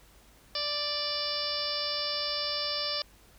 harmonic tone, 587.3 Hz, D5, in tune, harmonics 1 / 2 / 3 / 4 / 5 / 6 / 7 / 8 / 9, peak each -38 / -40 / -44 / -44 / -40 / -39 / -41 / -34 / -35 dBFS, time 0.55-3.02 s, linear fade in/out 2 ms, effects added 50 Hz sine -59 dBFS peak until 3.38 s + pink hiss -59 dBFS RMS until 3.38 s

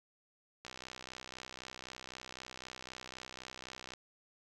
click train, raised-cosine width 0.2 ms, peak -28 dBFS, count 211, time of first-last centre 0.65-3.936 s, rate 63.9 Hz, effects none

